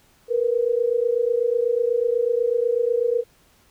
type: tone pair together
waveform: sine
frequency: 462 / 490.1 Hz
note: A#4 / B4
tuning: -16 / -13 cents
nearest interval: minor second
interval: 103 cents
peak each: -21 dBFS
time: 0.28-3.24 s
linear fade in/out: 50 ms
effects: pink hiss -58 dBFS RMS until 3.7 s